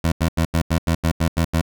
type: tone bursts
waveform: 20% pulse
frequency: 82.41 Hz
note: E2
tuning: in tune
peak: -11 dBFS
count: 10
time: 0.04-1.613 s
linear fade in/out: 5 ms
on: 79 ms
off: 87 ms
effects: none